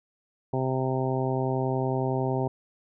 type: harmonic tone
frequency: 130.81 Hz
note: C3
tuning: in tune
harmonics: 1 / 2 / 3 / 4 / 5 / 6 / 7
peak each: -28 / -32 / -30 / -35 / -34 / -35 / -36 dBFS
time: 0.53-2.48 s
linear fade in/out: 5 ms
effects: none